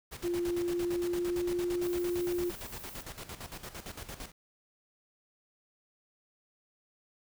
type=noise with tremolo; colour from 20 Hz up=pink; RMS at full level=-42 dBFS; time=0.11-4.32 s; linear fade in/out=20 ms; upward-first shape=square; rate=8.8 Hz; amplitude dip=70%
type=tone with pitch glide; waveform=sine; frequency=348.1 to 351.9 Hz; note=F4 to F4; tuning=-6 to +13 cents; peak=-29 dBFS; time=0.23-2.51 s; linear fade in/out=20 ms; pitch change=+19 cents; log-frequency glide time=0.62-1.61 s
type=noise; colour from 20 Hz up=violet; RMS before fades=-48 dBFS; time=1.82-3.03 s; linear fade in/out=10 ms
effects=none